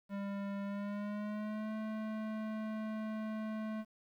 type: tone with pitch glide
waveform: square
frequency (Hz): 199.4 to 217.4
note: G3 to A3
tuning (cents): +30 to -21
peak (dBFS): -38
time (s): 0.09-3.85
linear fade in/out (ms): 50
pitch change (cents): +149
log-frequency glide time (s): 0.63-1.74
effects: low-pass 2000 Hz 12 dB/octave + 11-bit